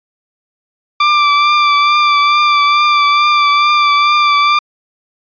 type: tone with vibrato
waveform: sawtooth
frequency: 1176 Hz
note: D6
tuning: 2 cents sharp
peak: -4 dBFS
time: 1-4.59 s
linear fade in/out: 5 ms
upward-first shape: triangle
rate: 2.3 Hz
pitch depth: 29 cents each way
effects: resampled to 11025 Hz